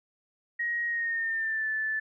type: tone with pitch glide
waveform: sine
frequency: 1887 to 1750.5 Hz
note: A#6 to A6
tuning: +21 to -9 cents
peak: -27 dBFS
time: 0.59-2 s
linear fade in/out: 10 ms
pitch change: -130 cents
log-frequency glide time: 0.86-1.68 s
effects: none